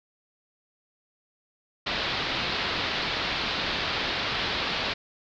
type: low-pass noise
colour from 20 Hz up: white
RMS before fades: -29 dBFS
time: 1.86-4.94 s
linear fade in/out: 10 ms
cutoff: 4500 Hz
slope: 48 dB/octave
effects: none